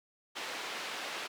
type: band-pass noise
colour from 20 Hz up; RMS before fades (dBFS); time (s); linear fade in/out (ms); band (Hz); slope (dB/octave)
white; -40; 0.35-1.28; 20; 350 to 3200; 12
effects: none